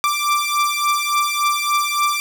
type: beating tone pair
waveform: sawtooth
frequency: 1174.7 / 1178.2 Hz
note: D6 / D6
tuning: 0 / +5 cents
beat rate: 3.5 Hz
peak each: -16 dBFS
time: 0.04-2.2 s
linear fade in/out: 0 ms
effects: none